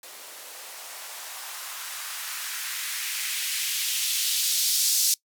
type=noise with band-pass filter sweep; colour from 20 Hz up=violet; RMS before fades=-29 dBFS; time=0.03-5.14 s; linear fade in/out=2 ms; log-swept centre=430 to 5200 Hz; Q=1.4; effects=noise-tail reverb RT60 0.1 s tail -22 dB re dry